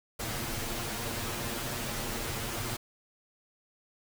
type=noise with comb filter; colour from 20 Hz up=pink; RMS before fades=-35 dBFS; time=0.19-2.77 s; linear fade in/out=10 ms; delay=8.6 ms; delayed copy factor=+0.9; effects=none